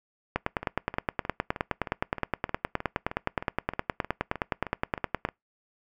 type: two click trains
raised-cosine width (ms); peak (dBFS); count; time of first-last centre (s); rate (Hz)
0.5; -10 / -19; 48 / 16; 0.36-5.251 / 0.63-5.288; 9.61 / 3.22
effects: noise-tail reverb RT60 0.2 s tail -25 dB re dry